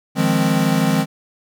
square chord, F minor seventh, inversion third, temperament equal, 155.56 / 174.61 / 207.7 / 261.6 Hz, Eb3 / F3 / Ab3 / C4, 0 / 0 / 0 / 0 cents, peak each -21 dBFS, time 0.15-1.06 s, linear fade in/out 50 ms, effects none

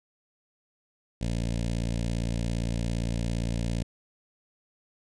15% pulse tone with notch filter, 57.5 Hz, A#1, 23 cents flat, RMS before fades -29 dBFS, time 1.21-3.83 s, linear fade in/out 5 ms, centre 1200 Hz, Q 0.59, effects resampled to 22050 Hz

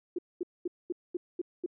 sine tone bursts, 352.9 Hz, F4, 18 cents sharp, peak -29 dBFS, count 7, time 0.16-1.662 s, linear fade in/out 5 ms, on 26 ms, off 220 ms, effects none

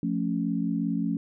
sine chord, F augmented, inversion none, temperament equal, 174.61 / 220 / 277.2 Hz, F3 / A3 / C#4, 0 / 0 / 0 cents, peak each -29 dBFS, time 0.03-1.17 s, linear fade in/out 2 ms, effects none

